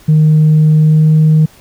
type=tone with pitch glide; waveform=sine; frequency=154.6 to 155.86 Hz; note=D#3 to D#3; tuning=-11 to +3 cents; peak=-3 dBFS; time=0.08-1.46 s; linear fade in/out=10 ms; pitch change=+14 cents; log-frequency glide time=0.76-1.12 s; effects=tanh soft clip ceiling -2 dBFS + pink hiss -43 dBFS RMS until 1.6 s